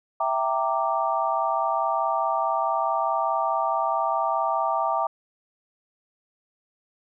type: chord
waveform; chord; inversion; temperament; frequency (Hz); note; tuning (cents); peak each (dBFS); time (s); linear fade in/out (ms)
sine; E half-diminished seventh; none; equal with one note detuned; 659.3 / 784 / 924.8 / 1174.7; E5 / G5 / Bb5 / D6; 0 / 0 / -14 / 0; -27; 0.2-5.07; 5
effects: none